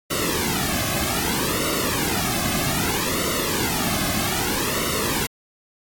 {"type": "noise with flanger", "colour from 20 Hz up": "pink", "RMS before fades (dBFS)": -23, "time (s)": [0.1, 5.27], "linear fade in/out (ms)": 10, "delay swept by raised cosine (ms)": [1.2, 2.17], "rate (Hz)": 0.63, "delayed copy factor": -0.9, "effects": ["AAC 64 kbps"]}